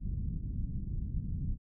pink low-pass noise, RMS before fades -35 dBFS, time 0-1.58 s, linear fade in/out 50 ms, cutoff 190 Hz, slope 24 dB/octave, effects none

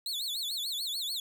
40% pulse tone with vibrato, 3875 Hz, B7, 34 cents flat, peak -31 dBFS, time 0.06-1.2 s, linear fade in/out 2 ms, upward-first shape sine, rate 6.8 Hz, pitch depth 230 cents each way, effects none

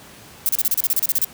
violet noise bursts, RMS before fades -18 dBFS, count 13, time 0.46-1.246 s, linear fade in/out 0 ms, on 30 ms, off 33 ms, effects pink hiss -43 dBFS RMS until 1.33 s + high-pass 80 Hz 12 dB/octave

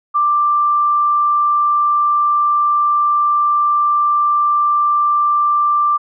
sine tone, 1180 Hz, D6, 8 cents sharp, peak -11 dBFS, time 0.14-5.98 s, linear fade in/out 20 ms, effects none

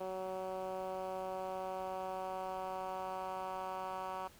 10% pulse tone with band-pass filter sweep, 187.5 Hz, F#3, 23 cents sharp, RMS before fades -41 dBFS, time 0-4.28 s, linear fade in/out 10 ms, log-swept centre 540 to 980 Hz, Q 1.6, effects pink hiss -61 dBFS RMS until 4.39 s

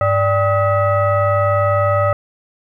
sine tone with frequency modulation, 585 Hz, D5, 7 cents flat, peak -12 dBFS, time 0.01-2.13 s, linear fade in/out 2 ms, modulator 686 Hz, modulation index 1.2, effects 9-bit

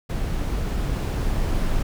brown noise with level ramp, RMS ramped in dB -25 to -22 dBFS, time 0.09-1.83 s, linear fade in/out 10 ms, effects none

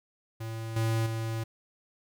square tone with level steps, 112.6 Hz, A2, 40 cents sharp, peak -35 / -26 / -31 dBFS, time 0.4-1.44 s, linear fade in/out 10 ms, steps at 0.76 / 1.06 s, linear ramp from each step 5 ms, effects none

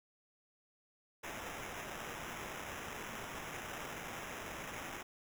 white noise with sample-and-hold, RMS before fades -45 dBFS, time 1.23-5.03 s, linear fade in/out 10 ms, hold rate 4410 Hz, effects none

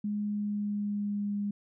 sine tone with pitch glide, 207.7 to 203.9 Hz, G#3 to G#3, 0 to -32 cents, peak -29 dBFS, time 0.04-1.51 s, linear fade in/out 5 ms, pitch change -32 cents, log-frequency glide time 0.22-1.37 s, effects none

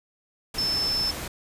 sine tone in noise, 5274 Hz, E8, in tune, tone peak -23 dBFS, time 0.58-1.11 s, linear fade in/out 5 ms, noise pink, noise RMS -34 dBFS, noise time 0.54-1.28 s, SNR +8 dB, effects resampled to 32000 Hz

